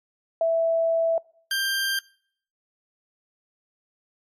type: tone pair in turn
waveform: sine / 20% pulse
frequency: 659.3 / 1583.6 Hz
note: E5 / G6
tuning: 0 / +17 cents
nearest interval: octave + minor third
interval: 1517 cents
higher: second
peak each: -18 dBFS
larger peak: neither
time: 0.41-1.18 / 1.51-1.99 s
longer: first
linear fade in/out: 2 ms
effects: noise-tail reverb RT60 0.6 s tail -25 dB re dry + MP3 64 kbps